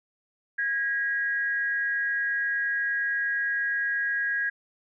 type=tone pair together; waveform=sine; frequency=1641.5 / 1913 Hz; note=G#6 / A#6; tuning=-21 / +44 cents; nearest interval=minor third; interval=265 cents; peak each=-25 / -32 dBFS; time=0.58-4.5 s; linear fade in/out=10 ms; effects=none